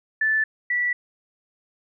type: tone pair in turn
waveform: sine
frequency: 1753 / 1955.9 Hz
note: A6 / B6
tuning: -7 / -17 cents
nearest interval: major second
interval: 190 cents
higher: second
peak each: -18 / -20 dBFS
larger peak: first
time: 0.21-0.44 / 0.7-0.93 s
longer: neither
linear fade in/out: 5 ms
effects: none